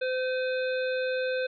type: harmonic tone with a mistuned harmonic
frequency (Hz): 513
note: C5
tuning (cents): -34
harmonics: 1 / 3 / 5 / 7 / 8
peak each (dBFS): -27 / -34 / -39 / -43 / -45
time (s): 0.01-1.47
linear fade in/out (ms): 10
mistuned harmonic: 5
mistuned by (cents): -30
effects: none